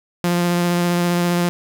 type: tone with vibrato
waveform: sawtooth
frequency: 174.61 Hz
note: F3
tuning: in tune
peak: -12 dBFS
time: 0.24-1.49 s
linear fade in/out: 0 ms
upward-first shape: triangle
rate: 15 Hz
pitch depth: 15 cents each way
effects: 7-bit